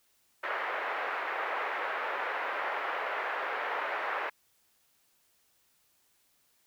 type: band-pass noise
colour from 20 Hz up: white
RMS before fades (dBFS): -34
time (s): 0.43-4.3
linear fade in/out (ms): 10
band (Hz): 470 to 1900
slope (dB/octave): 24
effects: white hiss -70 dBFS RMS until 6.66 s